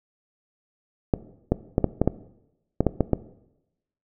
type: clicks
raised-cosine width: 2 ms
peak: -5 dBFS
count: 10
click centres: 1.138 / 1.52 / 1.781 / 1.843 / 2.016 / 2.076 / 2.806 / 2.867 / 3.007 / 3.133 s
effects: noise-tail reverb RT60 0.9 s tail -17 dB re dry